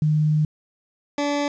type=tone pair in turn; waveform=sine / 20% pulse; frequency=152.9 / 288.6 Hz; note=D#3 / D4; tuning=-30 / -30 cents; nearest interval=major seventh; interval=1100 cents; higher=second; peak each=-16 dBFS; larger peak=neither; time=0.02-0.45 / 1.18-1.48 s; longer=first; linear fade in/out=2 ms; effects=resampled to 16000 Hz + 9-bit